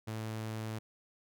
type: tone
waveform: sawtooth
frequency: 110 Hz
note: A2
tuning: in tune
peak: -33 dBFS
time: 0.07-0.79 s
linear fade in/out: 10 ms
effects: none